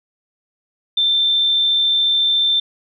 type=tone; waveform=sine; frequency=3563 Hz; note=A7; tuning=21 cents sharp; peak=-13 dBFS; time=0.97-2.6 s; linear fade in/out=5 ms; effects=none